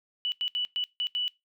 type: tone bursts at uneven times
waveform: sine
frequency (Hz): 2960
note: F#7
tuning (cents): 0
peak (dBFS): -26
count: 6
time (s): 0.25-0.32 / 0.41-0.48 / 0.55-0.65 / 0.76-0.84 / 1-1.07 / 1.15-1.28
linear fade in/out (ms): 0
effects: noise-tail reverb RT60 0.2 s tail -21 dB re dry